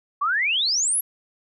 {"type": "exponential sweep", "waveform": "sine", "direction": "up", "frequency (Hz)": [1094, 11720], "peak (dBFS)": -19, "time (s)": [0.21, 1.01], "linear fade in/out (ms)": 10, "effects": []}